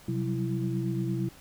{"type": "tone cluster", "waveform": "sine", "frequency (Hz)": [128.4, 183.4, 192.1, 332.3], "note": ["C3", "F#3", "G3", "E4"], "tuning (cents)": [-32, -15, -35, 14], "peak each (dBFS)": [-30, -33, -37, -33], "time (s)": [0.08, 1.29], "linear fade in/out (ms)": 5, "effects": ["pink hiss -53 dBFS RMS until 1.4 s"]}